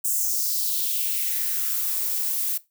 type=noise with high-pass filter sweep; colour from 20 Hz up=violet; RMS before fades=-25 dBFS; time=0.04-2.58 s; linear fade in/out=10 ms; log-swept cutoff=8100 to 490 Hz; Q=2.8; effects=noise-tail reverb RT60 0.2 s tail -17 dB re dry